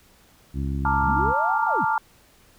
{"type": "harmonic tone", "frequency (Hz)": 68.6, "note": "C#2", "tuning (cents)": -17, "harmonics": [1, 2, 3, 4, 5], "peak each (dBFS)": [-26, -29, -33, -34, -41], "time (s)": [0.53, 1.34], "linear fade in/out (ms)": 50}
{"type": "chord", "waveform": "sine", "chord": "Bb major seventh", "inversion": "third", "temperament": "equal", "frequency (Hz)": [880, 932.3, 1174.7, 1396.9], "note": ["A5", "Bb5", "D6", "F6"], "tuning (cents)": [0, 0, 0, 0], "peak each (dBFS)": [-22, -28, -28, -26], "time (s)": [0.85, 1.98], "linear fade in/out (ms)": 2}
{"type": "linear two-way sweep", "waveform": "sine", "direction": "up then down", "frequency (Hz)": [101.5, 932.3, 101.5], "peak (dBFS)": -27, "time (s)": [1.02, 1.85], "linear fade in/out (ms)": 10, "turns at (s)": 1.64}
{"effects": ["pink hiss -56 dBFS RMS until 2.58 s"]}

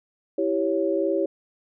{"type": "chord", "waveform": "sine", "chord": "C# diminished", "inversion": "first", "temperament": "equal", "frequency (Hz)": [329.6, 392, 554.4], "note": ["E4", "G4", "C#5"], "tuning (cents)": [0, 0, 0], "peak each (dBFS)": -25, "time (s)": [0.38, 1.26], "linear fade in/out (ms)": 5, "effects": []}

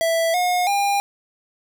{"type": "tone with pitch steps", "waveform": "square", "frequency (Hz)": [660, 720, 804], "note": ["E5", "F#5", "G5"], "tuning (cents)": [2, -47, 44], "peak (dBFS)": -18, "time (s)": [0.01, 1], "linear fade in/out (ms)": 0, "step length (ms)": 330, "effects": []}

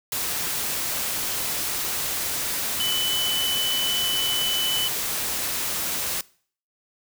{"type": "tone in noise", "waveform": "sine", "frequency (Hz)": 3000, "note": "F#7", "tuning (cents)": 23, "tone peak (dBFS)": -23, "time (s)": [2.8, 4.88], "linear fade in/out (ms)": 2, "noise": "white", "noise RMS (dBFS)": -27, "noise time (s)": [0.12, 6.21], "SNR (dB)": 1, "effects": ["noise-tail reverb RT60 0.5 s tail -22 dB re dry"]}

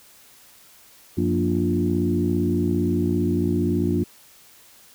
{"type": "tone cluster", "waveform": "sine", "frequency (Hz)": [94.2, 177.8, 235.5, 295.8, 350.9], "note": ["F#2", "F3", "A#3", "D4", "F4"], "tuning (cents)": [32, 31, 18, 13, 8], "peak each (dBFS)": -25, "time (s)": [1.17, 4.04], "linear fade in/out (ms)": 10, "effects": ["tanh soft clip ceiling -8 dBFS", "white hiss -51 dBFS RMS until 4.94 s"]}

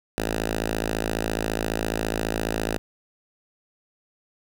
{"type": "tone with notch filter", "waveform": "5% pulse", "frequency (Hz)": 54.6, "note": "A1", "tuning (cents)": -13, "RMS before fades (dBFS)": -27, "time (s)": [0.18, 2.78], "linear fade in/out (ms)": 0, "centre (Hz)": 130, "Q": 1.4, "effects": []}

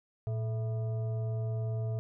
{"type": "tone with frequency modulation", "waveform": "sine", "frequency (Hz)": 114.7, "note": "A#2", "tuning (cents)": -28, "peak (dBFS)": -30, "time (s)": [0.27, 1.99], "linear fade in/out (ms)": 0, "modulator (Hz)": 548, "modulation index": 0.4, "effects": []}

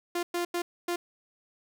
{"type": "tone bursts at uneven times", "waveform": "sawtooth", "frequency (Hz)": 348.5, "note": "F4", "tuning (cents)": -4, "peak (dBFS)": -24, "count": 4, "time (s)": [[0.15, 0.23], [0.34, 0.45], [0.54, 0.62], [0.88, 0.96]], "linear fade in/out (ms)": 5, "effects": []}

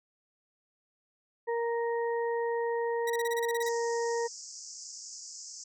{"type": "harmonic tone", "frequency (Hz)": 466.9, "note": "A#4", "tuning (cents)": 3, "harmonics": [1, 2, 4], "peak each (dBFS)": [-29, -35, -41], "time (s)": [1.47, 4.28], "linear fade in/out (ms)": 20}
{"type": "tone bursts", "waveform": "sawtooth", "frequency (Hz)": 1924, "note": "B6", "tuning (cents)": -46, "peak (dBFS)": -30, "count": 11, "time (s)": [3.07, 3.691], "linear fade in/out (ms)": 5, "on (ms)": 31, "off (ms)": 28}
{"type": "band-pass noise", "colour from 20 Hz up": "white", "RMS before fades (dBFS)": -45, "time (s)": [3.62, 5.64], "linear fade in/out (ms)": 5, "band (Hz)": [4900, 7500], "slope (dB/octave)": 96}
{"effects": []}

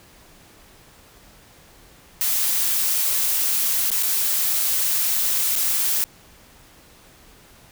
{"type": "noise with dropouts", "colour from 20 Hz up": "blue", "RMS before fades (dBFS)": -21, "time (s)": [2.21, 6.04], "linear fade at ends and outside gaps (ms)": 0, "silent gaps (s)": [[3.902, 3.916], [4.026, 4.032], [5.555, 5.561]], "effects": ["pink hiss -50 dBFS RMS until 7.71 s"]}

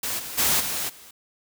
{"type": "noise with level steps", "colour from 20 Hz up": "white", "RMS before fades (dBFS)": [-28, -35, -21, -28, -47], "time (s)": [0.03, 1.11], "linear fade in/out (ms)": 5, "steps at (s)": [0.18, 0.37, 0.59, 0.88], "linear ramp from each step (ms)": 20, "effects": []}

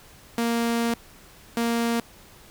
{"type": "tone pair in turn", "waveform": "sawtooth", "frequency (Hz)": [233.1, 233.1], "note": ["A#3", "A#3"], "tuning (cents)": [0, 0], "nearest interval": "unison", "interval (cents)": 0, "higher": "neither", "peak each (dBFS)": -18, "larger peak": "neither", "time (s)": [[0.38, 0.94], [1.57, 2]], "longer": "first", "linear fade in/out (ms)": 2, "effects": ["pink hiss -50 dBFS RMS until 2.5 s"]}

